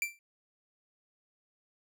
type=tone with exponential decay; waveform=45% pulse; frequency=2349 Hz; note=D7; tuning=in tune; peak=-26 dBFS; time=0.02-0.19 s; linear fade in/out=1 ms; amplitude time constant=35 ms; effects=none